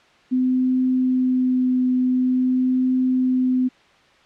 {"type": "tone with vibrato", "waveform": "sine", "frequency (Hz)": 254.9, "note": "C4", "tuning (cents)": -45, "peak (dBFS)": -16, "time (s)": [0.31, 3.69], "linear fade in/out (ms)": 20, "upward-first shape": "triangle", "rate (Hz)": 0.47, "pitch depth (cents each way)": 12, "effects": ["white hiss -53 dBFS RMS until 4.25 s", "low-pass 3000 Hz 12 dB/octave"]}